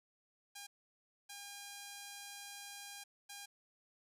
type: tone bursts at uneven times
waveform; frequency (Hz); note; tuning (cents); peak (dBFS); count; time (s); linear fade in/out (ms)
5% pulse; 808; G#5; -48; -36; 3; 0.55-0.67 / 1.29-3.04 / 3.29-3.46; 10
effects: none